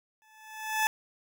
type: tone with exponential growth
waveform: 20% pulse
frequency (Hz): 869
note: A5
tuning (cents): -22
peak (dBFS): -17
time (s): 0.22-0.87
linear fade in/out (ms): 0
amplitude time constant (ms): 140
effects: none